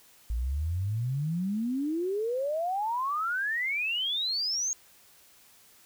sine exponential sweep, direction up, 54.3 to 6650 Hz, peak -27 dBFS, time 0.3-4.73 s, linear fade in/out 0 ms, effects white hiss -58 dBFS RMS until 5.85 s

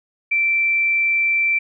sine tone, 2341 Hz, D7, 6 cents flat, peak -15 dBFS, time 0.31-1.59 s, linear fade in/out 10 ms, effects none

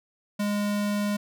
square tone, 205.8 Hz, G#3, 16 cents flat, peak -25 dBFS, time 0.39-1.17 s, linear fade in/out 10 ms, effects none

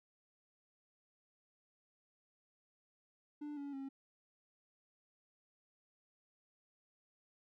triangle tone with pitch steps, 295.2 / 283 / 271.3 Hz, D4 / C#4 / C#4, +9 / +36 / -37 cents, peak -40 dBFS, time 3.41-3.89 s, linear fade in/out 10 ms, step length 160 ms, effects none

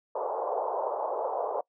pink band-pass noise, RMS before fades -31 dBFS, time 0.15-1.61 s, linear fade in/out 5 ms, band 450 to 1000 Hz, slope 48 dB/octave, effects noise-tail reverb RT60 0.1 s tail -24 dB re dry

